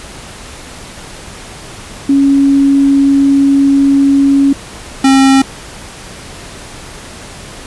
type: tone pair in turn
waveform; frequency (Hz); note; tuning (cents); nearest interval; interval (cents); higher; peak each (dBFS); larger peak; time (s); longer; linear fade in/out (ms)
sine / square; 277.2 / 269; C#4 / C4; 0 / +48; minor second; 52; first; -5; neither; 2.09-4.53 / 5.04-5.42; first; 5
effects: pink hiss -30 dBFS RMS until 7.66 s + resampled to 24000 Hz